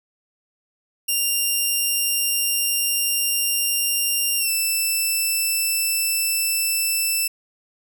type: tone with pitch glide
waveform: 5% pulse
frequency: 2791 to 2650 Hz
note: F7 to E7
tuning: -2 to +9 cents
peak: -11 dBFS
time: 1.08-7.28 s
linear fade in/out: 10 ms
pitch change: -89 cents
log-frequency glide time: 4.38-4.5 s
effects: none